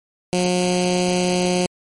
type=tone with notch filter; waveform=10% pulse; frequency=180 Hz; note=F#3; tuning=47 cents flat; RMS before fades=-19 dBFS; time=0.33-1.66 s; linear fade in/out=0 ms; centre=1200 Hz; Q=0.6; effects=MP3 48 kbps